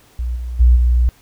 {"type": "tone with level steps", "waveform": "sine", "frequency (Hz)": 60.6, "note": "B1", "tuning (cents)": -32, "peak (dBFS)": [-18, -22, -6, -10], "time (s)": [0.19, 1.09], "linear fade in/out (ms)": 0, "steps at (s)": [0.35, 0.59, 0.75], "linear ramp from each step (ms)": 20, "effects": ["pink hiss -51 dBFS RMS until 1.21 s"]}